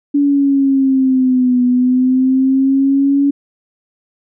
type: linear two-way sweep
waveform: sine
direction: down then up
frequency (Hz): 287 to 246.9 to 282.7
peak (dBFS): -9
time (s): 0.14-3.31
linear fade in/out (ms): 10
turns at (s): 1.63
effects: none